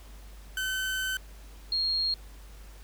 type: tone pair in turn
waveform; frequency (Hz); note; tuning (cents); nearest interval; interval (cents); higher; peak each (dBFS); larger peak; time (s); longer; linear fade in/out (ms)
30% pulse / sine; 1527 / 4255; G6 / C8; -46 / +28; octave + tritone; 1774; second; -26 / -25; second; 0.57-1.17 / 1.72-2.14; first; 2
effects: added 50 Hz sine -45 dBFS peak until 2.83 s + pink hiss -55 dBFS RMS until 2.83 s